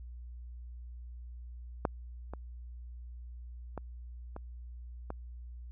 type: clicks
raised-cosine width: 1 ms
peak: -14 / -27 / -24 / -28 / -24 dBFS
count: 5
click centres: 1.852 / 2.336 / 3.777 / 4.364 / 5.104 s
effects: added 60 Hz sine -43 dBFS peak until 5.71 s